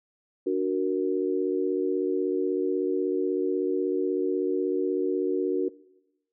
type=chord; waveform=sine; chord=D augmented; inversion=none; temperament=equal; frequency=293.7 / 370 / 466.2 Hz; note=D4 / F#4 / A#4; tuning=0 / 0 / 0 cents; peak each=-29 / -25 / -30 dBFS; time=0.46-5.69 s; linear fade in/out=10 ms; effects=noise-tail reverb RT60 1.0 s tail -21 dB re dry